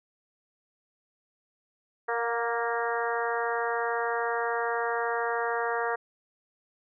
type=harmonic tone with a mistuned harmonic; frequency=233.2 Hz; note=A#3; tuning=1 cent sharp; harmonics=2 / 3 / 4 / 5 / 6 / 7 / 8; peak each=-31 / -33 / -34 / -35 / -36 / -36 / -37 dBFS; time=2.08-5.96 s; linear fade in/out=10 ms; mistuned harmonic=3; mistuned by=+23 cents; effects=none